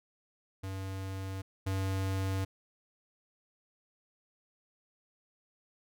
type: tone pair in turn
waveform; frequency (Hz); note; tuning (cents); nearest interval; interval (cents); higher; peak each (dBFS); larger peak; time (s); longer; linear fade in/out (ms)
square; 95.9 / 95.9; G2 / G2; -37 / -37; unison; 0; neither; -37 / -31; second; 0.63-1.42 / 1.66-2.45; neither; 10
effects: none